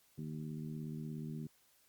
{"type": "harmonic tone", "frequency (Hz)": 76.9, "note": "D#2", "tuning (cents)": -20, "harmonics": [2, 3, 4, 5], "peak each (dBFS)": [-42, -45, -53, -55], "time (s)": [0.18, 1.47], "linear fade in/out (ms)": 5, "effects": ["white hiss -70 dBFS RMS until 1.88 s", "Opus 48 kbps"]}